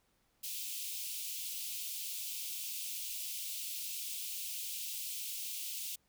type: high-pass noise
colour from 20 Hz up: white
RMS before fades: -41 dBFS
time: 0.43-5.96 s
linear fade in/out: 10 ms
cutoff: 2500 Hz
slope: 48 dB/octave
effects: pink hiss -75 dBFS RMS until 6.08 s